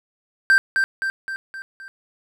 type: tone with echo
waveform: triangle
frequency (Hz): 1568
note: G6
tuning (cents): 0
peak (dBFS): -9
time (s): 0.5-0.58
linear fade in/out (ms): 0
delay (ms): 260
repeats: 5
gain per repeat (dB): -5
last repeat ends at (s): 1.88
effects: none